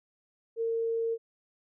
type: tone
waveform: sine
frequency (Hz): 456.8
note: A#4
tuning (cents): -35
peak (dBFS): -27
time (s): 0.56-1.18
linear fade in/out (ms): 50
effects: none